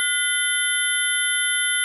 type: tone cluster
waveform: sine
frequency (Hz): 1445 / 2020 / 3085 / 3535 / 11030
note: F#6 / B6 / G7 / A7 / F9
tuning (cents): -41 / +39 / -28 / +7 / -23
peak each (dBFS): -24 / -26 / -28 / -29 / -24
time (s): 0-1.84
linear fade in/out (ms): 0
effects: none